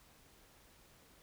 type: silence
effects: pink hiss -64 dBFS RMS until 1.22 s